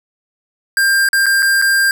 square tone with dropouts, 1594 Hz, G6, 28 cents sharp, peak -11 dBFS, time 0.77-1.91 s, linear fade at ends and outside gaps 1 ms, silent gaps 1.088-1.131 / 1.259-1.265 / 1.423-1.427 / 1.616-1.622 s, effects none

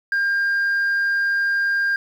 sine tone, 1603 Hz, G6, 38 cents sharp, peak -15 dBFS, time 0.12-1.96 s, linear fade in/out 2 ms, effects tanh soft clip ceiling -16 dBFS + 8-bit

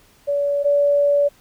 sine tone pair in turn, 571 / 574 Hz, D5 / D5, -49 / -40 cents, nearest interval unison, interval 9 cents, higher second, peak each -17 / -13 dBFS, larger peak second, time 0.27-0.64 / 0.64-1.29 s, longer second, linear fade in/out 20 ms, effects pink hiss -54 dBFS RMS until 1.4 s

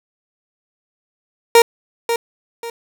30% pulse tone with echo, 466.2 Hz, A#4, in tune, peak -3 dBFS, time 1.55-1.62 s, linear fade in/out 2 ms, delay 540 ms, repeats 2, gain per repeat -10 dB, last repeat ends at 2.7 s, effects none

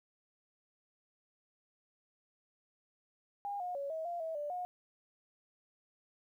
sine tone with pitch steps, 809 / 718 / 560 / 641 / 693 / 647 / 588 / 720 Hz, G#5 / F5 / C#5 / E5 / F5 / E5 / D5 / F#5, -46 / +48 / +18 / -49 / -14 / -32 / +2 / -47 cents, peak -36 dBFS, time 3.45-4.65 s, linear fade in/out 0 ms, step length 150 ms, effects 12-bit

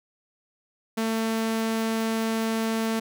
sawtooth tone, 223.8 Hz, A3, 30 cents sharp, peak -20 dBFS, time 0.97-3 s, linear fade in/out 10 ms, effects none

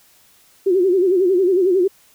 sine tone with vibrato, 370 Hz, F#4, in tune, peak -12 dBFS, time 0.66-1.88 s, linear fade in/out 10 ms, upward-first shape sine, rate 11 Hz, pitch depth 110 cents each way, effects white hiss -53 dBFS RMS until 2.14 s

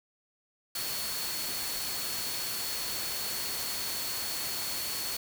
sine tone in noise, 4393 Hz, C#8, 16 cents flat, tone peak -38 dBFS, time 0.75-5.17 s, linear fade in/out 5 ms, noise white, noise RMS -35 dBFS, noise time 0.75-5.17 s, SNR -6 dB, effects none

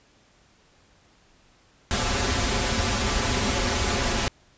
pink noise with comb filter, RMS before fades -24 dBFS, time 1.91-4.28 s, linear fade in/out 0 ms, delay 6.4 ms, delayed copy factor -0.85, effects pink hiss -59 dBFS RMS until 4.57 s + resampled to 16000 Hz

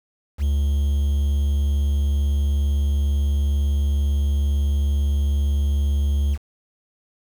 triangle tone with quantisation, 71.1 Hz, C#2, 45 cents sharp, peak -15 dBFS, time 0.38-6.38 s, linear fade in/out 50 ms, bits 7, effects none

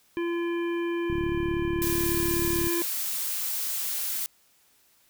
harmonic tone, 341.8 Hz, F4, 37 cents flat, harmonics 1 / 3 / 5 / 7 / 9, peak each -26 / -39 / -40 / -42 / -48 dBFS, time 0.17-2.82 s, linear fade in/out 0 ms
click train, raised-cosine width 5 ms, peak -21 dBFS, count 58, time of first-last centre 1.1-2.67 s, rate 36.3 Hz
blue noise, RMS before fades -30 dBFS, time 1.82-4.26 s, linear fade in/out 0 ms
effects white hiss -63 dBFS RMS until 5.09 s

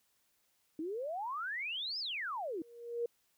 sine exponential two-way sweep, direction up then down, 300.8 to 5310 to 300.8 Hz, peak -36 dBFS, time 0.79-2.62 s, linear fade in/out 2 ms, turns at 1.99 s
sine tone with exponential growth, 471.9 Hz, A#4, 21 cents sharp, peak -30 dBFS, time 2.46-3.06 s, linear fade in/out 5 ms, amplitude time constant 130 ms
effects white hiss -75 dBFS RMS until 3.37 s

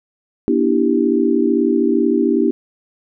sine chord, E minor seventh, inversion second, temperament equal with one note detuned, 240.7 / 293.7 / 329.6 / 392 Hz, B3 / D4 / E4 / G4, -44 / 0 / 0 / 0 cents, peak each -18 dBFS, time 0.48-2.51 s, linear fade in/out 0 ms, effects none

